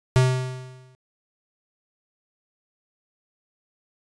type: tone with exponential decay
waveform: square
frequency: 128.6 Hz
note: C3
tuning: 30 cents flat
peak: -13 dBFS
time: 0.16-0.95 s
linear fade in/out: 0 ms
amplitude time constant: 170 ms
effects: resampled to 22050 Hz